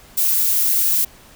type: noise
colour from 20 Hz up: violet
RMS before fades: -17 dBFS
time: 0.17-1.05 s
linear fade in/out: 10 ms
effects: pink hiss -46 dBFS RMS until 1.35 s